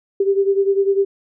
sine beating tone pair, 392 / 402 Hz, G4 / G4, 0 / +44 cents, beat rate 10 Hz, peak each -15 / -19 dBFS, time 0.2-1.05 s, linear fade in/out 5 ms, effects none

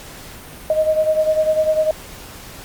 sine beating tone pair, 622.3 / 632.3 Hz, D#5 / D#5, 0 / +28 cents, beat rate 10 Hz, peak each -15 / -20 dBFS, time 0.7-1.91 s, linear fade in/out 2 ms, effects pink hiss -37 dBFS RMS until 2.64 s + Opus 48 kbps

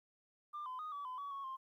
sine tone with pitch steps, 1194 / 1019 / 1240 / 1145 / 1015 / 1133 / 1106 / 1056 Hz, D6 / C6 / D#6 / D6 / B5 / C#6 / C#6 / C6, +28 / -46 / -6 / -44 / +47 / +37 / -4 / +16 cents, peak -40 dBFS, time 0.53-1.57 s, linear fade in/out 20 ms, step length 130 ms, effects tanh soft clip ceiling -39 dBFS + 13-bit

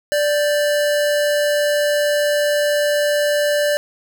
square tone pair together, 587.3 / 1568 Hz, D5 / G6, 0 / 0 cents, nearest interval octave + perfect fourth, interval 1700 cents, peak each -16 / -28 dBFS, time 0.12-3.77 s, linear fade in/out 0 ms, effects none

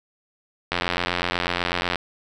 click train, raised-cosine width 0.3 ms, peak -6 dBFS, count 110, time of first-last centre 0.72-1.957 s, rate 88.1 Hz, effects none

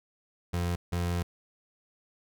30% pulse tone pair in turn, 87.31 / 87.31 Hz, F2 / F2, 0 / 0 cents, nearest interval unison, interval 0 cents, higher neither, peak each -25 dBFS, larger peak neither, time 0.53-0.76 / 0.92-1.23 s, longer second, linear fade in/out 10 ms, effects none

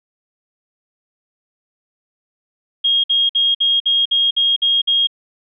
sine tone bursts, 3256 Hz, G#7, 35 cents flat, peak -12 dBFS, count 9, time 2.84-5.072 s, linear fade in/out 10 ms, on 200 ms, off 54 ms, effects none

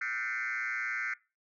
sine tone with frequency modulation, 1792 Hz, A6, 31 cents sharp, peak -30 dBFS, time 0.01-1.14 s, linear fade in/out 5 ms, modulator 119 Hz, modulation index 3.5, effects noise-tail reverb RT60 0.3 s tail -23 dB re dry + tanh soft clip ceiling -28 dBFS

